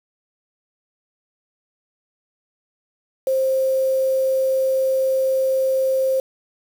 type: tone with quantisation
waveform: sine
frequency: 528 Hz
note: C5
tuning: 16 cents sharp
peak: -16 dBFS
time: 3.27-6.2 s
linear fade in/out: 2 ms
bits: 6
effects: none